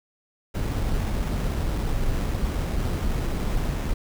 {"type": "noise with sample-and-hold", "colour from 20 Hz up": "brown", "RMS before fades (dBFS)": -25, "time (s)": [0.54, 3.94], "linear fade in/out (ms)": 10, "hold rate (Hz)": 4410, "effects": []}